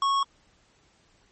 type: tone with tanh clipping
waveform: triangle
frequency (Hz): 1102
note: C#6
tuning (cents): -11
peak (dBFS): -23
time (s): 0.02-0.23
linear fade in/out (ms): 2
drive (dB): 17
effects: pink hiss -63 dBFS RMS until 1.31 s + MP3 32 kbps